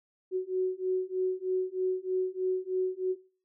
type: beating tone pair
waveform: sine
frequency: 370 / 373.2 Hz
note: F#4 / F#4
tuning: 0 / +15 cents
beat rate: 3.2 Hz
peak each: -30 dBFS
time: 0.31-3.16 s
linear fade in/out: 50 ms
effects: noise-tail reverb RT60 0.4 s tail -20 dB re dry